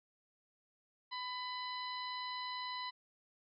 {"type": "harmonic tone with a mistuned harmonic", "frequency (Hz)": 999, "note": "B5", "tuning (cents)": 20, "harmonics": [1, 2, 3, 4, 5], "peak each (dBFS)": [-42, -47, -51, -45, -57], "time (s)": [1.11, 2.91], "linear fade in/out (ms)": 20, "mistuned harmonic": 4, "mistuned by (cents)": 17, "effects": []}